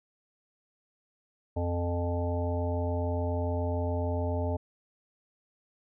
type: harmonic tone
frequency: 87 Hz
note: F2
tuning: 6 cents flat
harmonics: 1 / 3 / 5 / 7 / 9 / 10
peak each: -29 / -36 / -37 / -35 / -43 / -41 dBFS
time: 1.56-4.57 s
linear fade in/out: 10 ms
effects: none